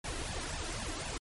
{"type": "noise with flanger", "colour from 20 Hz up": "pink", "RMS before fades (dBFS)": -38, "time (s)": [0.04, 1.18], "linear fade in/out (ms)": 5, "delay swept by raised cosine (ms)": [1.1, 3.1], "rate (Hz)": 3.9, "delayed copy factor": 0.85, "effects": ["MP3 48 kbps"]}